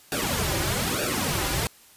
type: noise with flanger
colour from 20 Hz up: pink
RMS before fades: -26 dBFS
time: 0.12-1.67 s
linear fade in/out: 0 ms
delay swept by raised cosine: 0.96 to 4.56 ms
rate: 1.1 Hz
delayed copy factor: -1
effects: white hiss -53 dBFS RMS until 1.96 s + resampled to 32000 Hz